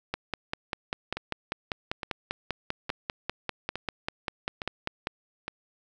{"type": "two click trains", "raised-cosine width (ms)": 0.3, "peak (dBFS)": [-17, -13], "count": [6, 26], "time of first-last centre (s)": [[1.17, 5.48], [0.14, 5.071]], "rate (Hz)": [1.16, 5.07], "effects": []}